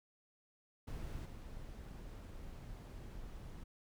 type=noise with level steps; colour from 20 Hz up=brown; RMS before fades=-44 / -49 dBFS; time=0.87-3.64 s; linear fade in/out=10 ms; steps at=1.25 s; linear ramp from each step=10 ms; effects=none